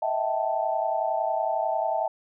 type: tone cluster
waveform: sine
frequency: 634 / 665 / 770 / 880 Hz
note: D#5 / E5 / G5 / A5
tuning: +32 / +15 / -31 / 0 cents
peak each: -29 dBFS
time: 0.02-2.08 s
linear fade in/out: 5 ms
effects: none